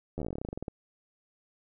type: slowing click train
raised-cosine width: 2 ms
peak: -22 dBFS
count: 19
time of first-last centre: 0.18-0.682 s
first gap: 11 ms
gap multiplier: 1.1
effects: none